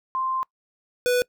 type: tone pair in turn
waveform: sine / square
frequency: 1046 / 493.6 Hz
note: C6 / B4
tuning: -1 / -1 cents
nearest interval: octave + minor second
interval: 1300 cents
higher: first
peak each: -23 / -19 dBFS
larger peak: second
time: 0.15-0.43 / 1.06-1.22 s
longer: first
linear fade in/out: 0 ms
effects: noise-tail reverb RT60 0.1 s tail -24 dB re dry